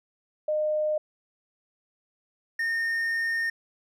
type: tone pair in turn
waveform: sine / triangle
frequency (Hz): 611 / 1830.9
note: D#5 / A#6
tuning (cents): -32 / -32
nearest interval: octave + perfect fifth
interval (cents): 1900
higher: second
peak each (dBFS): -23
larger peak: neither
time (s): 0.48-0.98 / 2.59-3.5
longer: second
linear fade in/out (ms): 5
effects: none